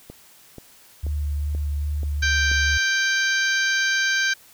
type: click train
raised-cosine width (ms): 2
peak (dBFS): -24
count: 6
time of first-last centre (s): 0.1-2.515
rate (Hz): 2.07
type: tone with vibrato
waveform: sine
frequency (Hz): 73.42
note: D2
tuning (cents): 0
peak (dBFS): -22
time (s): 1.03-2.78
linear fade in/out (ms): 10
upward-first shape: sine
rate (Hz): 2.5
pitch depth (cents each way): 17
type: harmonic tone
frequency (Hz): 784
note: G5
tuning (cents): 0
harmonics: 2 / 3 / 4 / 5 / 6 / 7 / 8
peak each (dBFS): -20 / -29 / -31 / -31 / -31 / -36 / -31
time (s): 2.22-4.34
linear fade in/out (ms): 10
effects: white hiss -51 dBFS RMS until 4.53 s